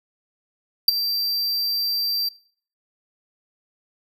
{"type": "tone with ADSR envelope", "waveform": "square", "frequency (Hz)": 4699, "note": "D8", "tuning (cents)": 0, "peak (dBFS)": -8, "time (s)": [0.88, 2.29], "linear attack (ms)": 4, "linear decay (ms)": 15, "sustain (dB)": -14, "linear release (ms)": 8, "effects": ["noise-tail reverb RT60 0.5 s tail -20 dB re dry"]}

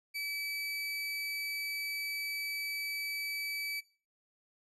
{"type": "tone", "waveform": "30% pulse", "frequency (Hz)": 2300, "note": "D7", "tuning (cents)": -37, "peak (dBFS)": -33, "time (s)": [0.14, 3.81], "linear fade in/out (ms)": 20, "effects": ["noise-tail reverb RT60 0.4 s tail -20 dB re dry", "resampled to 32000 Hz"]}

